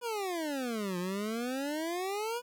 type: exponential two-way sweep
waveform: 25% pulse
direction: down then up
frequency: 494.4 to 174.61 to 494.4 Hz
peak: -29 dBFS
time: 0.01-2.42 s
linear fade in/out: 50 ms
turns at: 0.98 s
effects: 11-bit